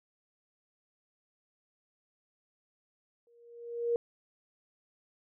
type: tone with exponential growth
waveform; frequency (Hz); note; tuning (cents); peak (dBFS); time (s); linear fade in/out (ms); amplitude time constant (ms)
sine; 471.3; A#4; +19; -24; 3.27-3.96; 1; 150
effects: none